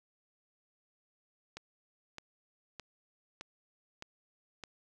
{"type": "click train", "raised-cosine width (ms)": 0.2, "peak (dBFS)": -26, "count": 6, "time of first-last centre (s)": [1.57, 4.637], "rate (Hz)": 1.63, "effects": []}